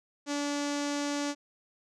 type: tone with low-pass filter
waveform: sawtooth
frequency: 288.4 Hz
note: D4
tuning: 31 cents flat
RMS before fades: -32 dBFS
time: 0.26-1.35 s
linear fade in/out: 50 ms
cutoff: 6500 Hz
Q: 2.4
effects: none